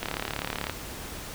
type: click train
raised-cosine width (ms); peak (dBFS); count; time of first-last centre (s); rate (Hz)
0.3; -13; 25; 0.03-0.697; 36
effects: pink hiss -39 dBFS RMS until 1.34 s